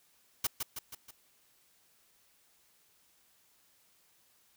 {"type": "noise with echo", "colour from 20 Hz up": "white", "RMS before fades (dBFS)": -30, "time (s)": [0.44, 0.47], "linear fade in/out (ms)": 5, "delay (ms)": 160, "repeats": 4, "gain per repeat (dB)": -5, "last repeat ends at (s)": 1.11, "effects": ["white hiss -68 dBFS RMS until 4.56 s"]}